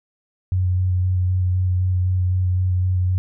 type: tone with vibrato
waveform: sine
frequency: 91.6 Hz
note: F#2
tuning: 17 cents flat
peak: -16 dBFS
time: 0.52-3.18 s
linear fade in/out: 0 ms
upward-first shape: square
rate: 3.9 Hz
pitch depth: 13 cents each way
effects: none